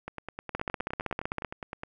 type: two click trains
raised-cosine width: 0.5 ms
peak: -21 / -15 dBFS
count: 18 / 15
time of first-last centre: 0.08-1.834 / 0.55-1.447 s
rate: 9.69 / 15.6 Hz
effects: none